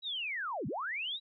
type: linear two-way sweep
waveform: sine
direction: down then up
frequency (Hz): 3940 to 109.8 to 3940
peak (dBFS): -34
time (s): 0.02-1.2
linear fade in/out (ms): 50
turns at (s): 0.67
effects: none